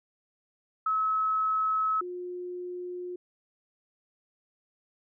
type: tone pair in turn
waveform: sine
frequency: 1290 / 358 Hz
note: E6 / F4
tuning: -38 / +43 cents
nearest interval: octave + minor seventh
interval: 2219 cents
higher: first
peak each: -24 / -34 dBFS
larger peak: first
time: 0.86-2.01 / 2.01-3.16 s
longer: neither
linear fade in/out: 5 ms
effects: none